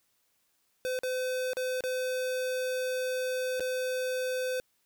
square tone with dropouts, 510 Hz, C5, 44 cents flat, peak -30 dBFS, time 0.85-4.6 s, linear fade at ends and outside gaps 0 ms, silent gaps 0.99-1.034 / 1.533-1.569 / 1.807-1.838 / 3.597-3.605 s, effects white hiss -73 dBFS RMS until 4.85 s

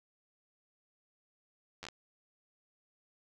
slowing click train, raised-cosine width 0.2 ms, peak -26 dBFS, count 5, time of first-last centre 1.83-1.886 s, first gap 10 ms, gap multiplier 1.23, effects none

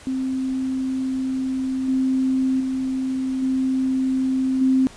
sine tone with level steps, 261.9 Hz, C4, 2 cents sharp, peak -21 / -17 / -21 / -18 / -14 dBFS, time 0.07-4.87 s, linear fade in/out 0 ms, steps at 1.88 / 2.6 / 3.42 / 4.61 s, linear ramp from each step 5 ms, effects pink hiss -44 dBFS RMS until 4.96 s + resampled to 22050 Hz

